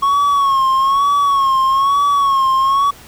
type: tone with vibrato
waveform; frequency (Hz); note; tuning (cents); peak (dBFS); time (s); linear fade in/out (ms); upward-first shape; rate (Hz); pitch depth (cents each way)
triangle; 1100; C#6; -14; -9; 0.02-2.91; 10; sine; 1.1; 66
effects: pink hiss -40 dBFS RMS until 3.07 s